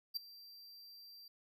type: tone with ADSR envelope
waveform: square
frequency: 4707 Hz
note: D8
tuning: 3 cents sharp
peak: -34 dBFS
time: 0.14-1.28 s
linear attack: 26 ms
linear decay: 9 ms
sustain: -20 dB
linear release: 3 ms
effects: none